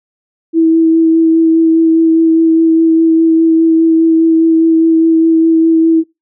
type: tone with vibrato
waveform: sine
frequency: 325.6 Hz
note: E4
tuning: 21 cents flat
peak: -5 dBFS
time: 0.53-6.04 s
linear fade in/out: 50 ms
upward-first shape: sine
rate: 4.9 Hz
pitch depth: 13 cents each way
effects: noise-tail reverb RT60 0.2 s tail -21 dB re dry